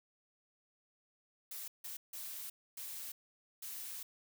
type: noise bursts at uneven times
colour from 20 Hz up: blue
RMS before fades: -45 dBFS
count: 5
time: 1.51-1.68 / 1.84-1.97 / 2.13-2.5 / 2.77-3.12 / 3.62-4.03 s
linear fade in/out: 5 ms
effects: none